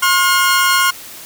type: tone pair together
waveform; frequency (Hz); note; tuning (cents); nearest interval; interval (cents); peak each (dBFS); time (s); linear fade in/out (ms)
sawtooth; 1070 / 1428.3; C6 / F6; +38 / +38; perfect fourth; 500; -10; 0.02-0.91; 10
effects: white hiss -34 dBFS RMS until 1.25 s